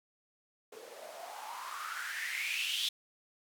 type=noise with band-pass filter sweep; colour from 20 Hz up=blue; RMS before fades=-39 dBFS; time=0.72-2.89 s; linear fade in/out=5 ms; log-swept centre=430 to 3500 Hz; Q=7; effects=none